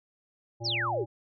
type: harmonic tone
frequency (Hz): 116.6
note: A#2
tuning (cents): +1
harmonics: 1 / 3 / 5 / 7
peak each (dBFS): -36 / -41 / -43 / -44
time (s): 0.6-1.06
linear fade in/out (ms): 20
type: exponential sweep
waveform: sine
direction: down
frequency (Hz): 5920 to 311.1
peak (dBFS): -27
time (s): 0.64-1.05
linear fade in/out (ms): 20
effects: none